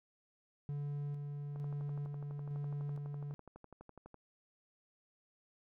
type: tone with tremolo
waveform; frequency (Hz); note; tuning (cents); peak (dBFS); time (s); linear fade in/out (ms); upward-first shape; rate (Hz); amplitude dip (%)
triangle; 144.4; D3; -29; -35; 0.69-3.34; 0; square; 1.1; 30
type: click train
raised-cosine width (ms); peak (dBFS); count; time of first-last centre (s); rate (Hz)
1; -39; 32; 1.56-4.143; 12
effects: none